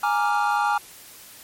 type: chord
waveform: triangle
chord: Bb dominant seventh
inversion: third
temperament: equal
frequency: 830.6 / 932.3 / 1174.7 / 1396.9 Hz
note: Ab5 / Bb5 / D6 / F6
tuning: 0 / 0 / 0 / 0 cents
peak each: -20 / -25 / -25 / -24 dBFS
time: 0.03-0.78 s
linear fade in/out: 5 ms
effects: white hiss -45 dBFS RMS until 1.43 s + MP3 64 kbps